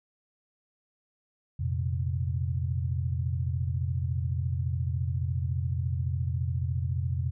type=chord; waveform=sine; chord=F suspended fourth; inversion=none; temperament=equal; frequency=87.31 / 116.54 / 130.81 Hz; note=F2 / Bb2 / C3; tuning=0 / 0 / 0 cents; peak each=-29 / -34 / -31 dBFS; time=1.59-7.31 s; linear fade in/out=10 ms; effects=none